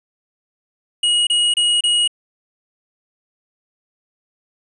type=tone bursts; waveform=square; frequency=2894 Hz; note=F#7; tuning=39 cents flat; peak=-14 dBFS; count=4; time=1.03-2.077 s; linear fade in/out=5 ms; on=240 ms; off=29 ms; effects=resampled to 24000 Hz